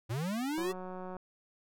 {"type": "linear sweep", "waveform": "square", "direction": "up", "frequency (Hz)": [103.83, 389.8], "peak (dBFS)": -33, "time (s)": [0.09, 0.73], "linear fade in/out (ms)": 20}
{"type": "click train", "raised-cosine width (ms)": 1, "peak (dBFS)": -30, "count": 109, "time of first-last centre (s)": [0.58, 1.167], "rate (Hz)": 184}
{"effects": []}